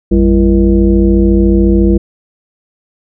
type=tone with frequency modulation; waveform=sine; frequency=196 Hz; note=G3; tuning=in tune; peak=-5 dBFS; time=0.11-1.98 s; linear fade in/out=10 ms; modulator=142 Hz; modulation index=1.4; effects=none